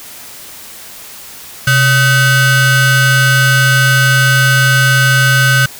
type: ring-modulated tone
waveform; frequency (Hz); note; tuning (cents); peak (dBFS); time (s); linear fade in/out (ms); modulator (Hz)
45% pulse; 695; F5; -9; -4; 1.67-5.66; 5; 826
effects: white hiss -32 dBFS RMS until 5.79 s